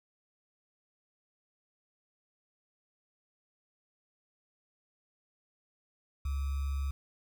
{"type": "tone with sample-and-hold", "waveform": "sine", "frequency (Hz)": 69.3, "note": "C#2", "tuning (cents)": 0, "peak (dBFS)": -30, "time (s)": [6.25, 6.91], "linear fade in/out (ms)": 5, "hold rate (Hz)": 1225, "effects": []}